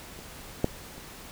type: clicks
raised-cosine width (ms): 2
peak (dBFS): -30 / -9 / -30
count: 3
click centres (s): 0.19 / 0.644 / 0.98
effects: pink hiss -45 dBFS RMS until 1.31 s